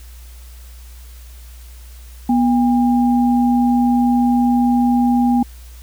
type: tone pair together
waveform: sine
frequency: 243.6 / 805.5 Hz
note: B3 / G5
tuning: -24 / +47 cents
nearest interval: octave + major sixth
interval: 2071 cents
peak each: -12 / -20 dBFS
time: 2.29-5.43 s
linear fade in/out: 5 ms
effects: added 60 Hz sine -35 dBFS peak until 5.82 s + white hiss -47 dBFS RMS until 5.82 s